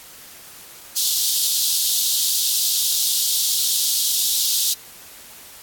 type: high-pass noise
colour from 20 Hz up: pink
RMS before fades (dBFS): -20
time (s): 0.96-4.74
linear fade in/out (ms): 10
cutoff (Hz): 3400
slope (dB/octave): 48
effects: white hiss -42 dBFS RMS until 5.62 s + AAC 64 kbps